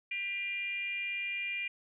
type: tone with frequency modulation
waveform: sine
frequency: 2394 Hz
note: D7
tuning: 33 cents sharp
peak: -33 dBFS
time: 0.11-1.68 s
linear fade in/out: 5 ms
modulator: 418 Hz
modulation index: 0.66
effects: none